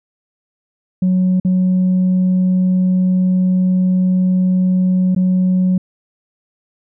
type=tone with dropouts; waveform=sine; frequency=184.2 Hz; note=F#3; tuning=7 cents flat; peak=-9 dBFS; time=1.02-5.78 s; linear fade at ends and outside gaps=5 ms; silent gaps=1.4-1.448 / 5.149-5.162 s; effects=tanh soft clip ceiling -9 dBFS